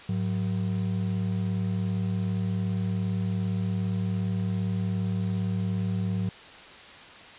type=ring-modulated tone; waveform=triangle; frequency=143.7 Hz; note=D3; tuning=37 cents flat; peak=-20 dBFS; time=0.09-6.29 s; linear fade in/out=0 ms; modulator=38.7 Hz; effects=white hiss -46 dBFS RMS until 7.38 s + resampled to 8000 Hz